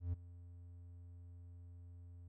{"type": "tone with ADSR envelope", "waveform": "triangle", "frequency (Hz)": 87.2, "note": "F2", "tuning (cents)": -2, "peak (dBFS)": -32, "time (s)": [0, 2.28], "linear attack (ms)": 130, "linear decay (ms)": 16, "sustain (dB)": -18, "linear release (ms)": 5, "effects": []}